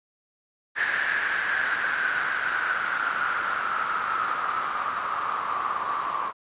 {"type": "noise with low-pass filter sweep", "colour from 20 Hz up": "blue", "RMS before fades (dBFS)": -27, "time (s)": [0.75, 6.33], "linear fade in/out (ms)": 50, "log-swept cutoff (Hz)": [1700, 1100], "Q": 8.2, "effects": ["resampled to 8000 Hz"]}